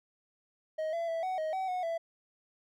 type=tone with pitch steps; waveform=triangle; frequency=628 / 673 / 659 / 747 / 628 / 759 / 731 / 665 Hz; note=D#5 / E5 / E5 / F#5 / D#5 / F#5 / F#5 / E5; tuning=+16 / +36 / -1 / +16 / +16 / +44 / -21 / +15 cents; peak=-29 dBFS; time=0.78-1.98 s; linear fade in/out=10 ms; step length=150 ms; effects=none